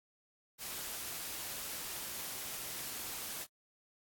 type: noise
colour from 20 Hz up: white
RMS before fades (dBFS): -42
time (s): 0.58-3.47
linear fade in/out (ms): 50
effects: AAC 64 kbps